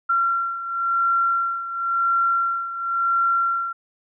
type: beating tone pair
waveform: sine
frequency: 1368 / 1368.95 Hz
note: F6 / F6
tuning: -36 / -35 cents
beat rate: 0.95 Hz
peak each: -20 / -25 dBFS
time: 0.09-3.73 s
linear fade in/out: 10 ms
effects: none